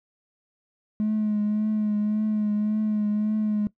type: tone with vibrato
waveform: triangle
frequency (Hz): 212.1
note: G#3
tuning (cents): +37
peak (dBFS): -18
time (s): 1-3.67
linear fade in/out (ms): 0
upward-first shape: triangle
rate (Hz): 1.8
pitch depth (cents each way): 32
effects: noise-tail reverb RT60 0.1 s tail -21 dB re dry + tanh soft clip ceiling -18 dBFS